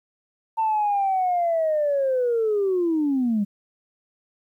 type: linear sweep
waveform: sine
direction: down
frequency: 900 to 196 Hz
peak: -18 dBFS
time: 0.57-3.45 s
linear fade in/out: 20 ms
effects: tanh soft clip ceiling -15 dBFS + 10-bit